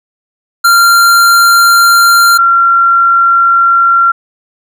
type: tone pair in turn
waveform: square / sine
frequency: 1384 / 1371.3 Hz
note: F6 / F6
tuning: -16 / -32 cents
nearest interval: unison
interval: 16 cents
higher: first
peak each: -4 dBFS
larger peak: neither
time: 0.64-2.38 / 2.38-4.12 s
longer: neither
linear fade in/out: 10 ms
effects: none